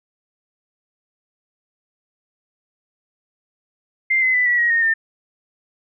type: tone with pitch steps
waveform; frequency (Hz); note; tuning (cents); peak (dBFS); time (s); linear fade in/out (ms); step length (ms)
sine; 2093 / 2042 / 1991.6 / 1942.7 / 1895.1 / 1848.6 / 1803.2; C7 / C7 / B6 / B6 / A#6 / A#6 / A6; 0 / -43 / +14 / -29 / +28 / -15 / +42; -14; 4.1-4.94; 10; 120
effects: none